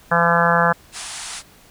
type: harmonic tone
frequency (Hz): 170.1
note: F3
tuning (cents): -45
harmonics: 1 / 3 / 4 / 5 / 6 / 7 / 8 / 9 / 10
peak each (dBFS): -22 / -22 / -22 / -22 / -22 / -22 / -22 / -22 / -22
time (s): 0.11-0.73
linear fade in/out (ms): 10
type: band-pass noise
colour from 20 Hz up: white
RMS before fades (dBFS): -32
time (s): 0.92-1.43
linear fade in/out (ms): 50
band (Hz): 650 to 10000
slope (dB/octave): 96
effects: pink hiss -49 dBFS RMS until 1.7 s